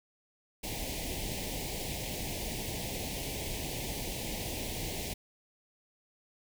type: band-stop noise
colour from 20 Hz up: pink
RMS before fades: -37 dBFS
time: 0.63-5.14 s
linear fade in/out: 10 ms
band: 870 to 2000 Hz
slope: 48 dB/octave
effects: none